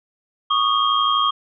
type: tone cluster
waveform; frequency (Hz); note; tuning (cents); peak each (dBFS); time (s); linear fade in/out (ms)
sine; 1117 / 1229 / 3228; C#6 / D#6 / G#7; +13 / -22 / -50; -19 / -20 / -21; 0.5-1.31; 10
effects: none